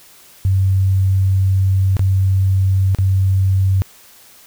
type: tone with dropouts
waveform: sine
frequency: 95.6 Hz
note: G2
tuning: 43 cents flat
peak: -11 dBFS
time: 0.45-3.82 s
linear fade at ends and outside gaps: 0 ms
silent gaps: 1.968-1.994 / 2.948-2.986 s
effects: white hiss -45 dBFS RMS until 4.46 s